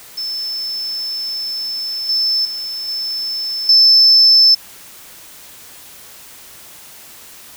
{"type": "tone with level steps", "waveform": "sine", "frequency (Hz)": 5274, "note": "E8", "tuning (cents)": 0, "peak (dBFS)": [-20, -13, -22, -19, -5], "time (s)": [0.17, 4.55], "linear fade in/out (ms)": 10, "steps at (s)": [2.09, 2.45, 2.88, 3.69], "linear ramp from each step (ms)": 2, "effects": ["tanh soft clip ceiling -1 dBFS", "white hiss -39 dBFS RMS until 7.56 s"]}